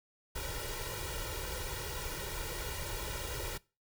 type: noise with comb filter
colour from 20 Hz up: pink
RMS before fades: -39 dBFS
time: 0.35-3.58 s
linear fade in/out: 10 ms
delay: 2.1 ms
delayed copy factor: +1
effects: noise-tail reverb RT60 0.3 s tail -22 dB re dry